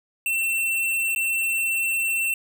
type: tone with dropouts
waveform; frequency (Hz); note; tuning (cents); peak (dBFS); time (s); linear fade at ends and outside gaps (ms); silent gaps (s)
square; 2697; E7; +39; -22; 0.26-2.34; 2; 1.149-1.16
effects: none